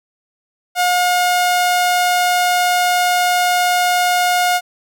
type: tone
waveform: sawtooth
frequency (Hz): 717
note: F5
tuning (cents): +45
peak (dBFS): -9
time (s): 0.75-4.61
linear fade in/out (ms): 50
effects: none